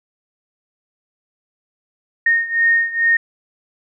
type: beating tone pair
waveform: sine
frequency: 1845 / 1847.3 Hz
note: A#6 / A#6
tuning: -18 / -16 cents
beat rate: 2.3 Hz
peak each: -15 / -18 dBFS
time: 2.26-3.17 s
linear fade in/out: 5 ms
effects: none